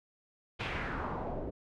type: noise with low-pass filter sweep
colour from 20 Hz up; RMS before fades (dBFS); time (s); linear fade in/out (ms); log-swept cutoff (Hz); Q
pink; -37; 0.59-1.51; 20; 3000 to 460; 2.2
effects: none